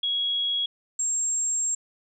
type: tone pair in turn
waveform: sine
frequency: 3322 / 7478 Hz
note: G#7 / A#8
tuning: 0 / +4 cents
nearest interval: octave + major second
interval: 1404 cents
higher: second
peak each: -23 dBFS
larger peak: neither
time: 0.03-0.66 / 0.99-1.75 s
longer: second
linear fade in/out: 5 ms
effects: none